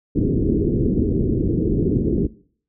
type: low-pass noise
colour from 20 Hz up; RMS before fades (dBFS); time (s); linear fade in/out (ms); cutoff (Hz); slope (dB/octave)
white; -19; 0.15-2.27; 10; 400; 48
effects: noise-tail reverb RT60 0.5 s tail -20 dB re dry